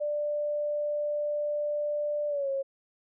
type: tone with pitch glide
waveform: sine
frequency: 591 to 545.1 Hz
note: D5 to C#5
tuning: +11 to -29 cents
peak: -27 dBFS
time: 0-2.63 s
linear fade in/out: 20 ms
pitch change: -140 cents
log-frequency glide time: 2.28-2.49 s
effects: none